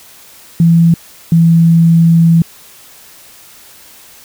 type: tone pair in turn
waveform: sine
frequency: 167.3 / 166.24 Hz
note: E3 / E3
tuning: +26 / +15 cents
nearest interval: unison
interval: 11 cents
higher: first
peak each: -4 dBFS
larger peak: neither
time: 0.6-0.94 / 1.32-2.42 s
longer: second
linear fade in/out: 2 ms
effects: white hiss -39 dBFS RMS until 4.24 s